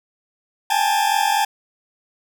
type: tone cluster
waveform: 40% pulse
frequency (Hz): 795 / 838 / 883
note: G5 / G#5 / A5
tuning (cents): +24 / +15 / +6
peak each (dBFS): -20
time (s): 0.7-1.45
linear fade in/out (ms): 5
effects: none